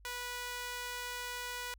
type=tone with high-pass filter; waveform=sawtooth; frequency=490.2 Hz; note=B4; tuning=13 cents flat; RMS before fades=-41 dBFS; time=0.05-1.74 s; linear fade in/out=0 ms; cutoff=1200 Hz; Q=0.8; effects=added 50 Hz sine -56 dBFS peak until 1.78 s